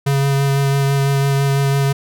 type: tone with vibrato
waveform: square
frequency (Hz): 138.59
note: C#3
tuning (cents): 0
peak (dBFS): -14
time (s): 0.06-1.93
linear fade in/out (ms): 10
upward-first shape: sine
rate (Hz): 6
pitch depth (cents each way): 13
effects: none